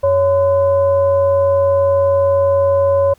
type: tone with frequency modulation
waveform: sine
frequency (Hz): 556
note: C#5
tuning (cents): +5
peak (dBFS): -10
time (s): 0.03-3.14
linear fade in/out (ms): 10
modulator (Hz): 465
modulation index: 0.47
effects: pink hiss -54 dBFS RMS until 3.18 s